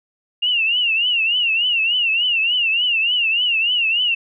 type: tone with vibrato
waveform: sine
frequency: 2794 Hz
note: F7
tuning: in tune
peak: -15 dBFS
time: 0.42-4.15 s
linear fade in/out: 10 ms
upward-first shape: triangle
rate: 3.4 Hz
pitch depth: 150 cents each way
effects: none